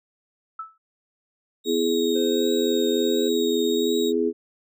sine tone with exponential decay, 1311 Hz, E6, 10 cents flat, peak -27 dBFS, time 0.59-0.78 s, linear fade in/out 5 ms, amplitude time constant 40 ms
35% pulse tone with vibrato, 3765 Hz, A#7, 16 cents sharp, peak -28 dBFS, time 1.64-4.13 s, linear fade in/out 50 ms, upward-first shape triangle, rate 1.4 Hz, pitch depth 22 cents each way
harmonic tone, 83.4 Hz, E2, 21 cents sharp, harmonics 3 / 4 / 5, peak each -26 / -25 / -22 dBFS, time 1.65-4.33 s, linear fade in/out 50 ms
triangle tone, 514 Hz, C5, 31 cents flat, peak -28 dBFS, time 2.15-3.29 s, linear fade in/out 10 ms
effects none

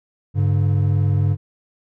triangle tone pair together, 100 / 142.95 Hz, G2 / D3, +35 / -46 cents, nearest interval tritone, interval 619 cents, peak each -14 / -18 dBFS, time 0.34-1.37 s, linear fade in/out 50 ms, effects none

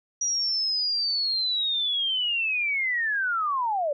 sine linear sweep, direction down, 5800 to 552 Hz, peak -23 dBFS, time 0.21-3.93 s, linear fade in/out 5 ms, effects none

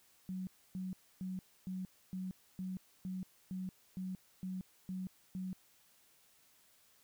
sine tone bursts, 186.3 Hz, F#3, 12 cents sharp, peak -38 dBFS, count 12, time 0.29-5.53 s, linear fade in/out 0 ms, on 180 ms, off 280 ms, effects white hiss -68 dBFS RMS until 7.03 s

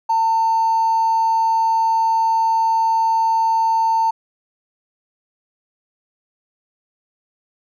triangle tone with hard clipping, 900 Hz, A5, 39 cents sharp, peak -14 dBFS, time 0.09-4.11 s, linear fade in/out 10 ms, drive 3 dB, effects none

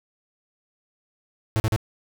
45% pulse tone bursts, 110 Hz, A2, in tune, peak -19 dBFS, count 3, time 1.56-1.762 s, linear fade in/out 0 ms, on 40 ms, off 41 ms, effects none

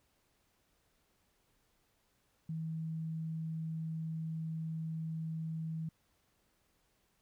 sine tone, 160.7 Hz, E3, 44 cents flat, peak -36 dBFS, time 2.49-5.89 s, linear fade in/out 5 ms, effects pink hiss -75 dBFS RMS until 7.21 s

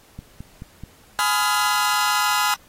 click train, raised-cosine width 5 ms, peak -22 dBFS, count 4, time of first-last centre 0.19-0.837 s, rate 4.64 Hz
sawtooth chord, F half-diminished seventh, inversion first, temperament just, 838.1 / 1005.8 / 1257.2 / 1396.9 Hz, Ab5 / Cb6 / Eb6 / F6, +16 / +31 / +18 / 0 cents, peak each -20 dBFS, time 1.19-2.54 s, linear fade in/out 0 ms
effects pink hiss -53 dBFS RMS until 2.68 s + AAC 48 kbps

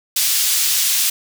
pink high-pass noise, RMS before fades -17 dBFS, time 0.16-1.1 s, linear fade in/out 5 ms, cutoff 4000 Hz, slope 12 dB/octave, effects none

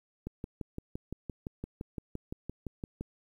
click train, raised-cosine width 3 ms, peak -24 dBFS, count 17, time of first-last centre 0.27-3.01 s, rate 5.84 Hz, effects 10-bit

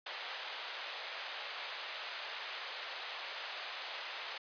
white band-pass noise, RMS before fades -44 dBFS, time 0.06-4.38 s, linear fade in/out 5 ms, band 540 to 4000 Hz, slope 24 dB/octave, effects resampled to 11025 Hz

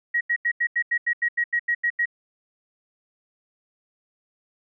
sine tone bursts, 1900 Hz, A#6, 33 cents sharp, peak -19 dBFS, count 13, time 0.14-2.057 s, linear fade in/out 10 ms, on 69 ms, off 85 ms, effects none

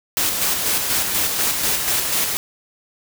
white noise with tremolo, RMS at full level -19 dBFS, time 0.17-2.37 s, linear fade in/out 0 ms, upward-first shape square, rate 4.1 Hz, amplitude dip 35%, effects none

